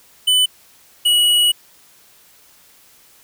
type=tone pair in turn; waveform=square; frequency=3000 / 2921 Hz; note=F#7 / F#7; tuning=+23 / -23 cents; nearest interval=unison; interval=46 cents; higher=first; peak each=-12 dBFS; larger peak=neither; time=0.27-0.46 / 1.05-1.52 s; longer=second; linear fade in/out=10 ms; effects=white hiss -50 dBFS RMS until 3.23 s